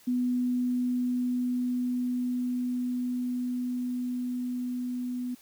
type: tone with level ramp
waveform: sine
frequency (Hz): 248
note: B3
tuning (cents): +7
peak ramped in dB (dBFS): -24 to -30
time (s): 0.07-5.35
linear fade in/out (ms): 10
effects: white hiss -57 dBFS RMS until 5.41 s

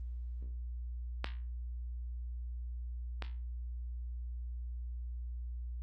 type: clicks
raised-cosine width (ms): 0.3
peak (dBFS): -18 / -23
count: 2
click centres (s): 1.244 / 3.223
effects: added 60 Hz sine -38 dBFS peak until 5.82 s + Opus 24 kbps

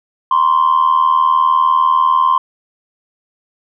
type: tone with amplitude modulation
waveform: sine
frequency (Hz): 1046.5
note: C6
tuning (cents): 0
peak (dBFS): -4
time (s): 0.31-2.38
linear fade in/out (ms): 5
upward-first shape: sine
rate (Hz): 80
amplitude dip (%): 85
effects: tanh soft clip ceiling -4 dBFS

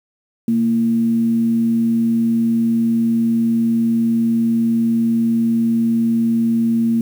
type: tone with frequency modulation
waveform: sine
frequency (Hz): 230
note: A#3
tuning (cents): -23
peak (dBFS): -13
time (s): 0.48-7.01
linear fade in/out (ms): 2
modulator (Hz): 100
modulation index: 0.23
effects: 7-bit

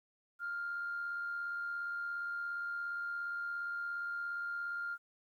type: tone with amplitude modulation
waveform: sine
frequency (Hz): 1400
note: F6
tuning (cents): +4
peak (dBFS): -34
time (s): 0.39-4.98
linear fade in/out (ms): 50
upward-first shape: sine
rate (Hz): 77.2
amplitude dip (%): 35
effects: tanh soft clip ceiling -31 dBFS + 12-bit

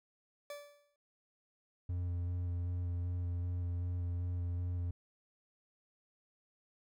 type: tone with exponential decay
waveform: 40% pulse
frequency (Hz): 580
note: D5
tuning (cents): -22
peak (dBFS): -40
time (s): 0.5-0.96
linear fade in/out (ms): 2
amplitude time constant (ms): 100
type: tone with vibrato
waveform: triangle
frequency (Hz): 88.1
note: F2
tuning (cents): +16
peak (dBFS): -32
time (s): 1.89-4.91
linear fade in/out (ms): 5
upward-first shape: square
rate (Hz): 2.6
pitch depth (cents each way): 13
effects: none

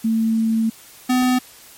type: tone pair in turn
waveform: sine / square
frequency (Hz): 224 / 252.4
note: A3 / B3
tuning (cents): +31 / +38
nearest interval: major second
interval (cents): 207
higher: second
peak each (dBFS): -15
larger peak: neither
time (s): 0.04-0.7 / 1.09-1.39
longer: first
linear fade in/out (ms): 10
effects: white hiss -44 dBFS RMS until 1.77 s + MP3 64 kbps

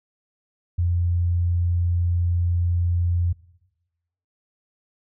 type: tone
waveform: sine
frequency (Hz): 87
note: F2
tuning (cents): -6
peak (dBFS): -18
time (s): 0.78-3.33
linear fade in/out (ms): 10
effects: noise-tail reverb RT60 1.0 s tail -21 dB re dry

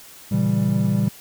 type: chord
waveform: triangle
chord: A# diminished seventh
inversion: none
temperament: equal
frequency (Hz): 116.54 / 138.59 / 164.81 / 196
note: A#2 / C#3 / E3 / G3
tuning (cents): 0 / 0 / 0 / 0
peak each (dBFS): -21 / -23 / -23 / -18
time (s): 0.31-1.09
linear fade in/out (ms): 10
effects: white hiss -44 dBFS RMS until 1.2 s

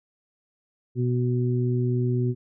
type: harmonic tone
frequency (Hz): 123.47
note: B2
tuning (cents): 0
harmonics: 1 / 2 / 3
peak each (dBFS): -22 / -29 / -29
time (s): 0.95-2.35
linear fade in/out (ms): 50
effects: none

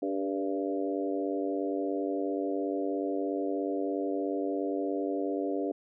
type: harmonic tone with a mistuned harmonic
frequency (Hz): 97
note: G2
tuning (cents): -18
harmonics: 3 / 4 / 5 / 6 / 7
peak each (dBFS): -32 / -34 / -36 / -38 / -39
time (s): 0.02-5.72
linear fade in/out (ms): 5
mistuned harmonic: 4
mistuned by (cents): +28
effects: none

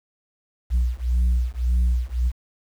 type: beating tone pair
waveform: sine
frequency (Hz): 60 / 61.8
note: B1 / B1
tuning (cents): -49 / +2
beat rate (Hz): 1.8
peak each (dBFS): -19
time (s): 0.7-2.32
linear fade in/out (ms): 50
effects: tanh soft clip ceiling -15 dBFS + 8-bit

